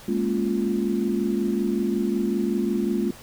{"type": "chord", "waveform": "sine", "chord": "Bb minor seventh", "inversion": "third", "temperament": "equal", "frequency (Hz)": [207.7, 233.1, 277.2, 349.2], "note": ["Ab3", "Bb3", "Db4", "F4"], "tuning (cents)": [0, 0, 0, 0], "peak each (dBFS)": [-25, -27, -30, -26], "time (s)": [0.08, 3.11], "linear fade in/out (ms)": 5, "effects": ["pink hiss -45 dBFS RMS until 3.22 s"]}